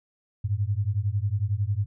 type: beating tone pair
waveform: sine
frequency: 96.8 / 107.8 Hz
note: G2 / A2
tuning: -21 / -35 cents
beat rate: 11 Hz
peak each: -26 dBFS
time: 0.44-1.86 s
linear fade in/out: 10 ms
effects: none